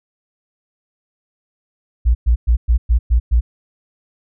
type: tone bursts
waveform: sine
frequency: 58.7 Hz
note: A#1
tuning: 13 cents sharp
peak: -9 dBFS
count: 7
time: 2.05-3.41 s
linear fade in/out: 20 ms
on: 100 ms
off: 110 ms
effects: none